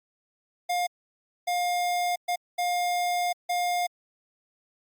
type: tone bursts at uneven times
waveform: square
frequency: 709 Hz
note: F5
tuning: 26 cents sharp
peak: -25 dBFS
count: 5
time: 0.69-0.87 / 1.47-2.16 / 2.28-2.36 / 2.58-3.33 / 3.49-3.87 s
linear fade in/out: 10 ms
effects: Opus 48 kbps